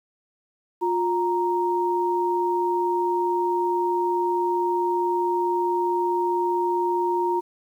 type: tone pair together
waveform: sine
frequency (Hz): 354.5 / 932.3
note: F4 / A#5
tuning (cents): +26 / 0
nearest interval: octave + perfect fourth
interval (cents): 1674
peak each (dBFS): -23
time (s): 0.81-7.41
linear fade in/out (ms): 20
effects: 9-bit